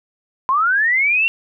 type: linear sweep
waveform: sine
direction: up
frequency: 1014 to 2761 Hz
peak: -13 dBFS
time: 0.49-1.28 s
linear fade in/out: 0 ms
effects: none